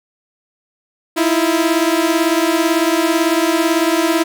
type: beating tone pair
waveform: sawtooth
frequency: 320.3 / 338.3 Hz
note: E4 / E4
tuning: -50 / +45 cents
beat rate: 18 Hz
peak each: -12 dBFS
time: 1.16-4.24 s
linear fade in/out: 20 ms
effects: none